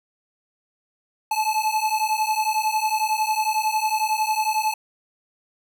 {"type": "beating tone pair", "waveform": "square", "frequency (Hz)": [860, 871], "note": ["A5", "A5"], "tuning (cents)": [-40, -18], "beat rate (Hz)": 11, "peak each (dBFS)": -24, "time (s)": [1.31, 4.74], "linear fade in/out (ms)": 5, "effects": []}